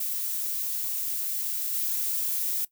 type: noise with level steps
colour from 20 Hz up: violet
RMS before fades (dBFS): -30 / -28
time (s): 0-2.65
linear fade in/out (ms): 5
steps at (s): 1.72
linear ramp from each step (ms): 20
effects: noise-tail reverb RT60 0.1 s tail -19 dB re dry